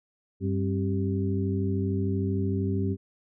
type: harmonic tone with a mistuned harmonic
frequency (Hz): 97.3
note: G2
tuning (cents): -12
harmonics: 1 / 2 / 3 / 4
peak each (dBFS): -27 / -30 / -32 / -33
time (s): 0.4-2.97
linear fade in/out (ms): 50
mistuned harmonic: 3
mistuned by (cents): -150
effects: none